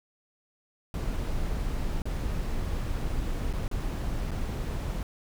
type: noise with dropouts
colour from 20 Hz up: brown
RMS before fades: -30 dBFS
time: 0.94-5.03 s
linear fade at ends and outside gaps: 1 ms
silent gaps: 2.02-2.055 / 3.529-3.535 / 3.68-3.713 / 4.308-4.315 s
effects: none